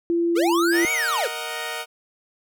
sine tone, 340 Hz, F4, 46 cents flat, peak -18 dBFS, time 0.1-0.85 s, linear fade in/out 0 ms
square linear two-way sweep, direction up then down, 373.1 to 2300 to 373.1 Hz, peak -22 dBFS, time 0.35-1.28 s, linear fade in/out 20 ms, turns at 0.92 s
10% pulse chord, D# minor, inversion second, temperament equal, 466.2 / 622.3 / 740 Hz, A#4 / D#5 / F#5, 0 / 0 / 0 cents, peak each -24 dBFS, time 0.71-1.86 s, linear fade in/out 50 ms
effects none

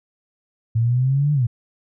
sine exponential two-way sweep, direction up then down, 111.7 to 150.3 to 111.7 Hz, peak -15 dBFS, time 0.75-1.47 s, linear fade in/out 10 ms, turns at 1.33 s, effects none

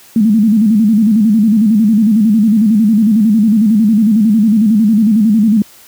sine tone with vibrato, 215.8 Hz, A3, 33 cents flat, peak -6 dBFS, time 0.16-5.62 s, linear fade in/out 2 ms, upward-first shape square, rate 11 Hz, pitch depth 93 cents each way, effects white hiss -41 dBFS RMS until 5.87 s + high-pass 60 Hz 12 dB/octave

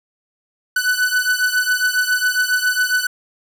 45% pulse beating tone pair, 1491 / 1498.3 Hz, F#6 / F#6, +13 / +21 cents, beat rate 7.3 Hz, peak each -18 / -19 dBFS, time 0.76-3.07 s, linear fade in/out 5 ms, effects none

